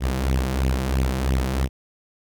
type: tone with flanger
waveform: sawtooth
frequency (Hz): 65.41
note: C2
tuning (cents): 0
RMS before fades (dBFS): -22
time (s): 0-1.69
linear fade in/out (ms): 50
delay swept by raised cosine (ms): 0.32 to 5.92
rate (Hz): 3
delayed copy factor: +0.7
effects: none